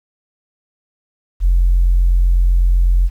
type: tone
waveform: sine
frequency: 44 Hz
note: F1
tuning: 14 cents sharp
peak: -8 dBFS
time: 1.4-3.1 s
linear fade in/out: 50 ms
effects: tanh soft clip ceiling -5 dBFS + 8-bit